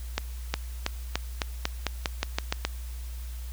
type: accelerating click train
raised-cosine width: 0.2 ms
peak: -8 dBFS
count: 12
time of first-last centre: 0.18-2.65 s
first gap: 360 ms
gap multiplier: 0.9
effects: added 60 Hz sine -34 dBFS peak until 3.52 s + white hiss -50 dBFS RMS until 3.52 s